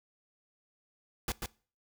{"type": "noise with echo", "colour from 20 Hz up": "pink", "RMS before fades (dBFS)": -33, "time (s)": [1.28, 1.32], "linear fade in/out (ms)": 2, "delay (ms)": 140, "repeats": 1, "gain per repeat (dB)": -4, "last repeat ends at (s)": 1.46, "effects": ["noise-tail reverb RT60 0.4 s tail -22 dB re dry"]}